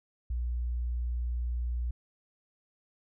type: tone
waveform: sine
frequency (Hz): 60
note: B1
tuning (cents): -49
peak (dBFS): -29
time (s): 0.3-1.91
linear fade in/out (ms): 5
effects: none